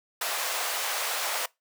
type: high-pass noise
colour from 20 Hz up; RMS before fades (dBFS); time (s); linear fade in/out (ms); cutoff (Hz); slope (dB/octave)
pink; -30; 0.21-1.46; 5; 600; 24
effects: noise-tail reverb RT60 0.2 s tail -23 dB re dry